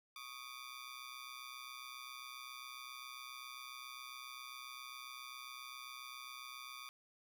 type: ring-modulated tone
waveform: 15% pulse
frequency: 1174.7 Hz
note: D6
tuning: in tune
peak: -39 dBFS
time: 0.16-6.89 s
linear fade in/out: 0 ms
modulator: 63.7 Hz
effects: none